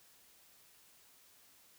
silence, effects white hiss -64 dBFS RMS until 1.78 s

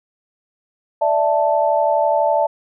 sine chord, D suspended second, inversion none, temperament equal, 587.3 / 659.3 / 880 Hz, D5 / E5 / A5, 0 / 0 / 0 cents, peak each -18 dBFS, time 1.01-2.47 s, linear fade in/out 10 ms, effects none

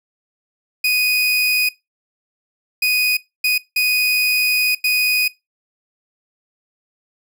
30% pulse tone bursts at uneven times, 2489 Hz, D#7, in tune, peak -12 dBFS, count 5, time 0.84-1.69 / 2.82-3.17 / 3.44-3.58 / 3.76-4.75 / 4.84-5.28 s, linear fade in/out 5 ms, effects noise-tail reverb RT60 0.2 s tail -20 dB re dry

